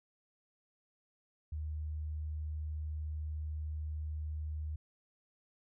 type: tone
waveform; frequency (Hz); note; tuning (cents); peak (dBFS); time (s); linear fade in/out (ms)
sine; 76.7; D#2; -24; -36; 1.52-4.76; 5
effects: none